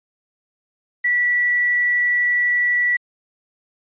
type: tone with quantisation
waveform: sine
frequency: 1952 Hz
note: B6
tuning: 21 cents flat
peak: -15 dBFS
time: 1.04-2.97 s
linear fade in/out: 10 ms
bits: 7
effects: resampled to 8000 Hz